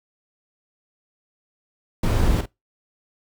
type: noise with echo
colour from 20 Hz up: brown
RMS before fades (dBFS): -19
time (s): 2.03-2.41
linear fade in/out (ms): 5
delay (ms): 48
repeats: 1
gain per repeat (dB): -10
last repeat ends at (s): 2.458
effects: noise-tail reverb RT60 0.2 s tail -22 dB re dry